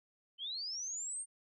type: linear sweep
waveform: sine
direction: up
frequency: 3007 to 8870 Hz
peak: -38 dBFS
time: 0.38-1.26 s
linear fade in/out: 50 ms
effects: none